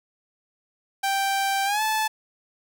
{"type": "tone with pitch glide", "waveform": "sawtooth", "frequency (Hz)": [784, 869.9], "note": ["G5", "A5"], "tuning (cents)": [0, -20], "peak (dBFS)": -18, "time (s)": [1.03, 2.08], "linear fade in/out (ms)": 10, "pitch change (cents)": 180, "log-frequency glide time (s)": [1.65, 1.82], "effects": []}